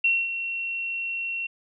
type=tone with ADSR envelope; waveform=sine; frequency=2726 Hz; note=F7; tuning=43 cents flat; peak=-17 dBFS; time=0.04-1.47 s; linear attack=6 ms; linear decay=230 ms; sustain=-10 dB; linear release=8 ms; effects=none